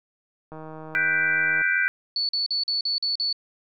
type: click train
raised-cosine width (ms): 1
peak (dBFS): -26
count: 173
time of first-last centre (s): 0.52-1.616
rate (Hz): 157
type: chord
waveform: sine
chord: G major seventh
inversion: third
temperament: equal with one note detuned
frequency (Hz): 1480 / 1568 / 1982.4 / 2349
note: F#6 / G6 / B6 / D7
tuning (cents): 0 / 0 / +6 / 0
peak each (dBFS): -25 / -23 / -27 / -27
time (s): 0.95-1.88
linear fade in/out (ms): 0
type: tone bursts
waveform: sine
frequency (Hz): 4448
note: C#8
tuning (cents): +5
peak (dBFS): -22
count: 7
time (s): 2.16-3.328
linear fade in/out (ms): 2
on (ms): 130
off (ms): 43
effects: none